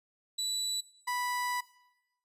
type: tone pair in turn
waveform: 30% pulse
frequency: 3951 / 985.8 Hz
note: B7 / B5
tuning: 0 / -3 cents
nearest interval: 2 octaves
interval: 2403 cents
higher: first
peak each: -28 dBFS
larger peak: neither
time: 0.38-0.81 / 1.07-1.61 s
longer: second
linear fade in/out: 10 ms
effects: noise-tail reverb RT60 1.0 s tail -20 dB re dry + resampled to 32000 Hz